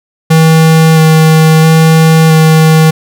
square tone with vibrato, 159.6 Hz, D#3, 44 cents sharp, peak -3 dBFS, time 0.3-2.91 s, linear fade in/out 10 ms, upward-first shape square, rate 0.75 Hz, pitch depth 10 cents each way, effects none

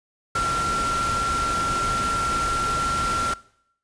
sine tone in noise, 1366 Hz, F6, 39 cents flat, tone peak -21 dBFS, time 0.35-3.34 s, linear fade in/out 5 ms, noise pink, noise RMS -29 dBFS, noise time 0.35-3.34 s, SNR +5 dB, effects noise-tail reverb RT60 0.7 s tail -21 dB re dry + resampled to 22050 Hz

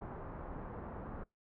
pink low-pass noise, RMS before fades -45 dBFS, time 0.01-1.24 s, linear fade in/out 10 ms, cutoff 1300 Hz, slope 24 dB/octave, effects noise-tail reverb RT60 0.2 s tail -25 dB re dry

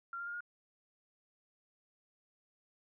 sine tone with pitch steps, 1380 / 1396 / 1412.3 / 1428.7 Hz, F6 / F6 / F6 / F6, -21 / -1 / +19 / +39 cents, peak -39 dBFS, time 0.13-0.406 s, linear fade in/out 2 ms, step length 69 ms, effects none

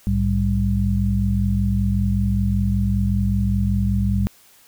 sine tone cluster, 62.6 / 107.8 / 196.4 Hz, B1 / A2 / G3, +24 / -35 / +4 cents, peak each -21 dBFS, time 0.07-4.27 s, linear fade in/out 0 ms, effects white hiss -52 dBFS RMS until 4.67 s

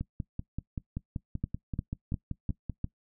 two click trains, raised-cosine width 5 ms, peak -21 / -18 dBFS, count 15 / 5, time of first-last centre 0.01-2.697 / 1.44-2.844 s, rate 5.21 / 2.85 Hz, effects noise-tail reverb RT60 0.1 s tail -20 dB re dry

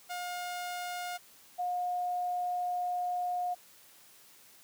sawtooth / sine tone pair in turn, 713 / 716.6 Hz, F5 / F5, +36 / +44 cents, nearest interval unison, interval 8 cents, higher second, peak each -32 / -30 dBFS, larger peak second, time 0.09-1.18 / 1.58-3.55 s, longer second, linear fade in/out 20 ms, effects white hiss -58 dBFS RMS until 4.63 s + high-pass 100 Hz 12 dB/octave

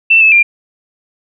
sine tone with pitch steps, 2673 / 2609 / 2389 Hz, E7 / E7 / D7, +23 / -18 / +29 cents, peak -4 dBFS, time 0.1-0.43 s, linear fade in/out 10 ms, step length 110 ms, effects none

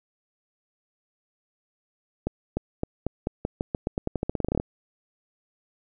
accelerating click train, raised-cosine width 2 ms, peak -12 dBFS, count 22, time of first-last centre 2.27-4.599 s, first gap 300 ms, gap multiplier 0.88, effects none

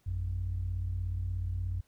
sine tone pair together, 53.87 / 90.6 Hz, A1 / F#2, -36 / -36 cents, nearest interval major sixth, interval 900 cents, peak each -35 / -31 dBFS, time 0.06-1.81 s, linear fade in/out 10 ms, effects tanh soft clip ceiling -25 dBFS + pink hiss -71 dBFS RMS until 1.87 s

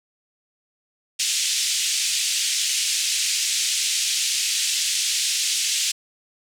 white band-pass noise, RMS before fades -23 dBFS, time 1.19-5.92 s, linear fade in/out 10 ms, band 2500 to 8100 Hz, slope 24 dB/octave, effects none

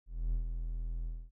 triangle tone with ADSR envelope, 41.2 Hz, E1, in tune, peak -26 dBFS, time 0.06-1.31 s, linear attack 270 ms, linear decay 110 ms, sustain -6 dB, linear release 250 ms, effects none

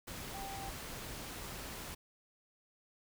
sine tone in noise, 784 Hz, G5, in tune, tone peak -44 dBFS, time 0.34-0.7 s, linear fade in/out 10 ms, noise pink, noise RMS -45 dBFS, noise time 0.07-1.95 s, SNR -2 dB, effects none

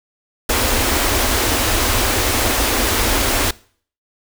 pink band-stop noise, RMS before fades -17 dBFS, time 0.49-3.51 s, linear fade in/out 5 ms, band 110 to 220 Hz, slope 96 dB/octave, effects noise-tail reverb RT60 0.5 s tail -22 dB re dry

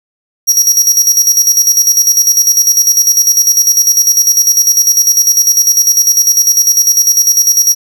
40% pulse tone with tremolo, 5680 Hz, F8, 28 cents sharp, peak -3 dBFS, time 0.47-7.75 s, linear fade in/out 20 ms, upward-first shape square, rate 10 Hz, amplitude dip 60%, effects none

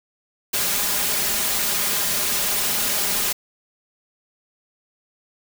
white noise with comb filter, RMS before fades -22 dBFS, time 0.53-3.33 s, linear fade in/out 10 ms, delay 4.9 ms, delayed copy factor +0.7, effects none

